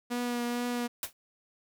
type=tone with vibrato; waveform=sawtooth; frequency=241.6 Hz; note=B3; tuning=38 cents flat; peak=-26 dBFS; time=0.1-0.88 s; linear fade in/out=20 ms; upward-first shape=triangle; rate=2.2 Hz; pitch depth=18 cents each way
type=noise with exponential decay; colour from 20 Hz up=white; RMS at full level=-29 dBFS; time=1.03-1.13 s; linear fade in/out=2 ms; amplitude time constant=21 ms
effects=none